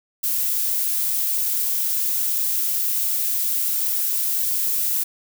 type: noise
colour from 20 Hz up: violet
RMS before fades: -22 dBFS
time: 0.23-5.04 s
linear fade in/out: 10 ms
effects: none